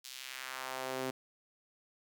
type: tone with high-pass filter sweep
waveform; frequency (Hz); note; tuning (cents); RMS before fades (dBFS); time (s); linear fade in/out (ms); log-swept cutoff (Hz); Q
sawtooth; 130.6; C3; -3; -41; 0.04-1.11; 10; 4400 to 300; 1.2
effects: none